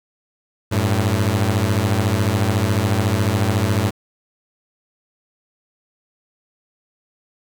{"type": "beating tone pair", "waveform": "sawtooth", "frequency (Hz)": [96, 110], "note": ["G2", "A2"], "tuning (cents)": [-36, 0], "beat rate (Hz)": 14, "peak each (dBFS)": -15, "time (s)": [0.71, 3.91], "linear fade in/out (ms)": 20, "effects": ["7-bit"]}